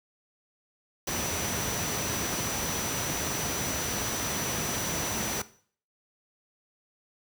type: tone in noise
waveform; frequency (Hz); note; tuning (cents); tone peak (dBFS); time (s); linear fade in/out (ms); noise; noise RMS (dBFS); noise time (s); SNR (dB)
sine; 5920; F#8; 0; -35; 1.07-5.42; 5; pink; -31; 1.07-5.42; -7
effects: noise-tail reverb RT60 0.5 s tail -17 dB re dry + high-pass 80 Hz 12 dB/octave